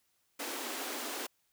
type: high-pass noise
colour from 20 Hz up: pink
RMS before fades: -39 dBFS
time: 0.39-1.27 s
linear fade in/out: 10 ms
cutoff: 240 Hz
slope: 96 dB/octave
effects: white hiss -75 dBFS RMS until 1.52 s